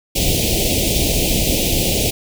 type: band-stop noise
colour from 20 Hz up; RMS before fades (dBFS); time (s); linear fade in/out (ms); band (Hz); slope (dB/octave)
pink; -17; 0.15-2.11; 10; 700 to 2400; 48
effects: none